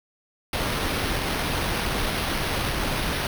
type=noise with sample-and-hold; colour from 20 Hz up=pink; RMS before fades=-26 dBFS; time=0.53-3.27 s; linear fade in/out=2 ms; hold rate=7350 Hz; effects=none